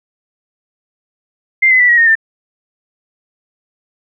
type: tone with pitch steps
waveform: sine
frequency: 2093 / 2029 / 1966.4 / 1906 / 1847.5 / 1790.8 Hz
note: C7 / B6 / B6 / A#6 / A#6 / A6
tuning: 0 / +46 / -8 / +38 / -16 / +30 cents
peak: -6 dBFS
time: 1.62-2.154 s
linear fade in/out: 10 ms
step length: 89 ms
effects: none